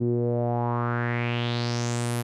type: tone with low-pass filter sweep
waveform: sawtooth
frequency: 119.4 Hz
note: A#2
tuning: 42 cents sharp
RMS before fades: -26 dBFS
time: 0-2.23 s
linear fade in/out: 20 ms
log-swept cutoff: 310 to 12000 Hz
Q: 4.1
effects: none